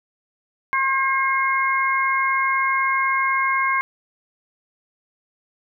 harmonic tone, 536 Hz, C5, 42 cents sharp, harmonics 2 / 3 / 4, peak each -20 / -25 / -22 dBFS, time 0.73-3.81 s, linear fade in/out 0 ms, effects none

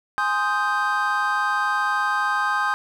triangle chord, Ab major seventh, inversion none, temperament equal, 830.6 / 1046.5 / 1244.5 / 1568 Hz, Ab5 / C6 / Eb6 / G6, 0 / 0 / 0 / 0 cents, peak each -25 / -25 / -23 / -22 dBFS, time 0.18-2.74 s, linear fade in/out 0 ms, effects none

